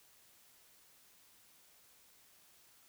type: silence
effects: white hiss -65 dBFS RMS until 2.88 s